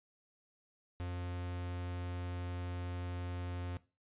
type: tone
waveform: 45% pulse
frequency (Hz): 88.7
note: F2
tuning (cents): +27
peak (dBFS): -38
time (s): 1-3.77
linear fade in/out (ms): 0
effects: noise-tail reverb RT60 0.3 s tail -18 dB re dry + resampled to 8000 Hz